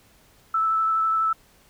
sine tone with vibrato, 1315 Hz, E6, 5 cents flat, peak -19 dBFS, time 0.54-1.33 s, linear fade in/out 5 ms, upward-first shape triangle, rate 12 Hz, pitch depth 14 cents each way, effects pink hiss -57 dBFS RMS until 1.69 s

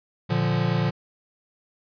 square chord, Bb major, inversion none, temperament equal, 116.54 / 146.83 / 174.61 Hz, Bb2 / D3 / F3, 0 / 0 / 0 cents, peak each -26 dBFS, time 0.29-0.91 s, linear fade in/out 20 ms, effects resampled to 11025 Hz

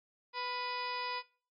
harmonic tone with a mistuned harmonic, 495.3 Hz, B4, 5 cents sharp, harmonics 1 / 2 / 3 / 4 / 5 / 6 / 7 / 8 / 9 / 10, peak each -46 / -38 / -49 / -45 / -45 / -52 / -51 / -50 / -53 / -45 dBFS, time 0.33-1.23 s, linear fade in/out 50 ms, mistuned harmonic 3, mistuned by -62 cents, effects noise-tail reverb RT60 0.4 s tail -21 dB re dry + AAC 64 kbps

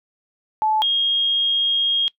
sine tone pair in turn, 866 / 3252 Hz, A5 / G#7, -28 / -37 cents, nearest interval octave + major seventh, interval 2291 cents, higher second, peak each -16 dBFS, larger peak neither, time 0.62-0.82 / 0.82-2.08 s, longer second, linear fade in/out 0 ms, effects noise-tail reverb RT60 0.1 s tail -21 dB re dry

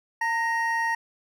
triangle tone pair together, 911 / 1874.3 Hz, A#5 / A#6, -40 / +9 cents, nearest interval octave, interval 1249 cents, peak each -24 dBFS, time 0.21-0.95 s, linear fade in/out 5 ms, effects none

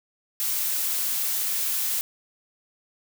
blue noise, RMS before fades -26 dBFS, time 0.4-2.01 s, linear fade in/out 0 ms, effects none

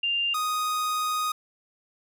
sine / 45% pulse tone pair in turn, 2794 / 1244.6 Hz, F7 / D#6, 0 / 0 cents, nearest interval octave + major second, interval 1400 cents, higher first, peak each -23 / -25 dBFS, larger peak first, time 0.03-0.34 / 0.34-1.32 s, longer second, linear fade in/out 5 ms, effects none

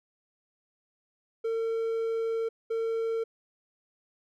triangle tone pair in turn, 453.2 / 453.2 Hz, A#4 / A#4, -49 / -49 cents, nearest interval unison, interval 0 cents, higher neither, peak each -25 dBFS, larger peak neither, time 1.44-2.49 / 2.7-3.24 s, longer first, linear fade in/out 10 ms, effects none

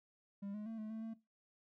triangle tone with pitch steps, 199.8 / 210.7 / 224.7 / 215.5 / 221.7 / 224.4 Hz, G3 / G#3 / A3 / A3 / A3 / A3, +33 / +25 / +37 / -36 / +13 / +34 cents, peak -40 dBFS, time 0.42-1.14 s, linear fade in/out 10 ms, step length 120 ms, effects noise-tail reverb RT60 0.2 s tail -17 dB re dry

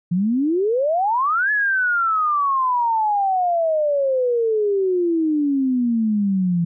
sine exponential two-way sweep, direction up then down, 167.4 to 1724 to 167.4 Hz, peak -16 dBFS, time 0.11-6.65 s, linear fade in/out 10 ms, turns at 1.51 s, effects none

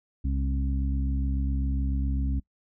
harmonic tone with a mistuned harmonic, 67.3 Hz, C2, 49 cents sharp, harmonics 1 / 2 / 3 / 4, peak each -25 / -35 / -37 / -35 dBFS, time 0.24-2.4 s, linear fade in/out 10 ms, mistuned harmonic 1, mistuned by -45 cents, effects noise-tail reverb RT60 0.1 s tail -22 dB re dry

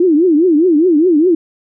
sine tone with vibrato, 330 Hz, E4, 2 cents sharp, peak -7 dBFS, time 0-1.35 s, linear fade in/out 5 ms, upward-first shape triangle, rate 4.9 Hz, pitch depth 260 cents each way, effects none

